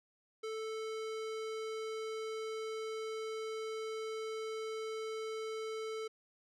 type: tone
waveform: square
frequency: 440 Hz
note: A4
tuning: in tune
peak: -39 dBFS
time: 0.43-6.08 s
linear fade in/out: 10 ms
effects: low-pass 7000 Hz 12 dB/octave